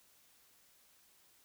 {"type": "silence", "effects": ["white hiss -67 dBFS RMS until 1.44 s"]}